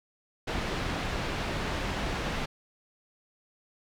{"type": "low-pass noise", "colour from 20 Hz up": "pink", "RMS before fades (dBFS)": -32, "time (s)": [0.47, 2.46], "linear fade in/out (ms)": 10, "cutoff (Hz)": 3600, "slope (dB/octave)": 12, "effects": []}